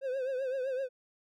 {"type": "tone with vibrato", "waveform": "triangle", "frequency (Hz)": 524, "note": "C5", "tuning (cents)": 2, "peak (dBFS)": -29, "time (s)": [0.01, 0.89], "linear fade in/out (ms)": 50, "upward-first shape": "triangle", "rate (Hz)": 7.8, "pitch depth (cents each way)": 97, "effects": []}